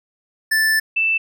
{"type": "tone pair in turn", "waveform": ["square", "sine"], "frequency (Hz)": [1760, 2652], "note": ["A6", "E7"], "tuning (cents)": [0, 10], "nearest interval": "perfect fifth", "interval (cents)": 710, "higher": "second", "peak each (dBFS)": -15, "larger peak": "neither", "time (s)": [[0.51, 0.8], [0.96, 1.18]], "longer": "first", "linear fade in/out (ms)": 10, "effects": []}